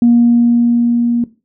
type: tone with level ramp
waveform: sine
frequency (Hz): 237.2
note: A#3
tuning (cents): +30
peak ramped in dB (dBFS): -4 to -11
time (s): 0.02-1.24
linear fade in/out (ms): 2
effects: noise-tail reverb RT60 0.3 s tail -17 dB re dry + tanh soft clip ceiling -1 dBFS